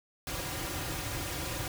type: noise with comb filter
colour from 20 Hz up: pink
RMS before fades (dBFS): -36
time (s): 0.27-1.68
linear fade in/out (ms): 2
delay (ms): 4.6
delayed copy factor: -0.85
effects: none